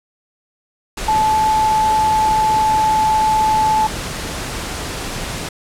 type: tone in noise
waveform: sine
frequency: 868 Hz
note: A5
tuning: 24 cents flat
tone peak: -12 dBFS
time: 1.08-3.87 s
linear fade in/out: 5 ms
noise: pink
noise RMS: -25 dBFS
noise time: 0.97-5.49 s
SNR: +10 dB
effects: low-pass 10000 Hz 12 dB/octave